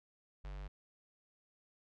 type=tone with notch filter; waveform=square; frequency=48.77 Hz; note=G1; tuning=8 cents flat; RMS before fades=-45 dBFS; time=0.44-0.68 s; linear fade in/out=10 ms; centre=280 Hz; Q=1.1; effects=low-pass 4000 Hz 12 dB/octave